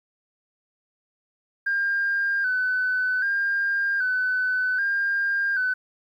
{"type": "tone with vibrato", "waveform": "sine", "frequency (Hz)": 1554, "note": "G6", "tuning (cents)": -16, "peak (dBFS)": -20, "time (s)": [1.66, 5.74], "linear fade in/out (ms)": 10, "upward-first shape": "square", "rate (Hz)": 0.64, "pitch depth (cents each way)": 54, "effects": ["tanh soft clip ceiling -16 dBFS", "10-bit"]}